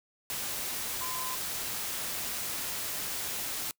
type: tone in noise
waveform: sine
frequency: 1023 Hz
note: C6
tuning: 39 cents flat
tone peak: -38 dBFS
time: 1.01-1.35 s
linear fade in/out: 0 ms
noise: white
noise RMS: -35 dBFS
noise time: 0.3-3.71 s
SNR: -6 dB
effects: noise-tail reverb RT60 0.1 s tail -25 dB re dry